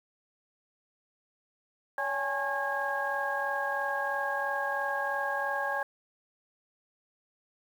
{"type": "tone cluster", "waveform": "sine", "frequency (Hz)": [564, 810, 853, 1087, 1634], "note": ["C#5", "G#5", "G#5", "C#6", "G#6"], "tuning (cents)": [30, -43, 46, -34, -29], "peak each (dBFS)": [-35, -35, -36, -37, -32], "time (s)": [1.98, 5.83], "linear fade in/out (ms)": 2, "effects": ["tanh soft clip ceiling -18 dBFS", "9-bit"]}